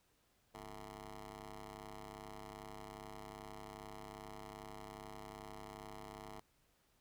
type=ring-modulated tone; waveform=10% pulse; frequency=102.5 Hz; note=G#2; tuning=22 cents flat; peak=-38 dBFS; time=0.54-6.4 s; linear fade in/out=5 ms; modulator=548 Hz; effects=pink hiss -75 dBFS RMS until 7 s